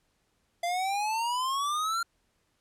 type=exponential sweep; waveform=square; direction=up; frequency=683 to 1396.9 Hz; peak=-28 dBFS; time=0.63-2.03 s; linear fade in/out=5 ms; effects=pink hiss -73 dBFS RMS until 2.6 s + low-pass 11000 Hz 12 dB/octave